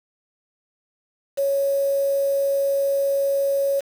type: tone with quantisation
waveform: sine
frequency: 554.4 Hz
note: C#5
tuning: in tune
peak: -18 dBFS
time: 1.37-3.81 s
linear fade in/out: 20 ms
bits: 6
effects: none